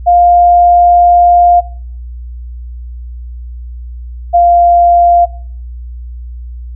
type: tone pair in turn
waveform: sine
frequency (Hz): 702 / 695.1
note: F5 / F5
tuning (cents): +9 / -8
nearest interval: unison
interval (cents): 17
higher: first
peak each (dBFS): -3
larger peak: neither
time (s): 0.06-1.61 / 4.33-5.26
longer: first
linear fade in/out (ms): 20
effects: noise-tail reverb RT60 0.5 s tail -19 dB re dry + added 60 Hz sine -22 dBFS peak until 6.75 s